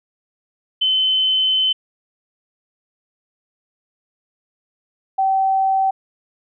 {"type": "tone pair in turn", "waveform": "sine", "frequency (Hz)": [3055, 770.4], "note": ["G7", "G5"], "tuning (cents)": [-45, -30], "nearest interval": "2 octaves", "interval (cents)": 2385, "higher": "first", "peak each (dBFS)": -14, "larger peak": "neither", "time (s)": [[0.81, 1.73], [5.18, 5.91]], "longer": "first", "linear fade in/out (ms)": 10, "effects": []}